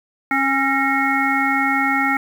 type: harmonic tone with a mistuned harmonic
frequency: 273 Hz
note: C#4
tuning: 26 cents flat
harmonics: 1 / 3 / 5 / 7 / 8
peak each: -22 / -22 / -22 / -22 / -22 dBFS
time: 0.31-2.17 s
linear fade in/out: 2 ms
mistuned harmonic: 7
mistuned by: -41 cents
effects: 7-bit